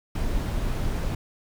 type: noise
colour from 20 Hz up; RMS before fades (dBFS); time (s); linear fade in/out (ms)
brown; -26; 0.15-1.15; 5
effects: none